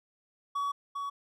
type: tone pair in turn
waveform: triangle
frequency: 1131 / 1126.9 Hz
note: C#6 / C#6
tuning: +34 / +28 cents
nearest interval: unison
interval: 6 cents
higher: first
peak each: -27 / -31 dBFS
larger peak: first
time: 0.55-0.72 / 0.95-1.1 s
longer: first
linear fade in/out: 10 ms
effects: none